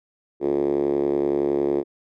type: tone with band-pass filter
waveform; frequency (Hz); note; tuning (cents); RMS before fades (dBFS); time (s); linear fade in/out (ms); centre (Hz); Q
5% pulse; 70.8; C#2; +37; -22; 0.4-1.84; 50; 370; 5
effects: none